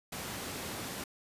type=high-pass noise; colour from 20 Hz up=pink; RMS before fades=-40 dBFS; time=0.12-1.04 s; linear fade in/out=5 ms; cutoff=100 Hz; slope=12 dB/octave; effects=resampled to 32000 Hz